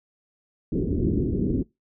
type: low-pass noise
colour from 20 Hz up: white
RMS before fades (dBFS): -24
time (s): 0.72-1.63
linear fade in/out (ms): 5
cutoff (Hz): 390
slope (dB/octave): 48
effects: noise-tail reverb RT60 0.2 s tail -22 dB re dry